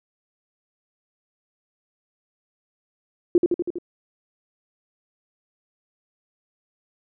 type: tone with echo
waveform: sine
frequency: 349.2 Hz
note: F4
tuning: in tune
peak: -11 dBFS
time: 3.35-3.38 s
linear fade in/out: 2 ms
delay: 81 ms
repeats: 5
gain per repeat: -3 dB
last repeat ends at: 3.785 s
effects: none